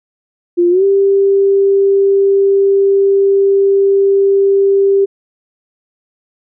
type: tone with pitch glide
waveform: sine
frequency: 349.2 to 394.2 Hz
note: F4 to G4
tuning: 0 to +10 cents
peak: -7 dBFS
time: 0.57-5.06 s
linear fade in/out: 20 ms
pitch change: +210 cents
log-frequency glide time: 0.7-0.84 s
effects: none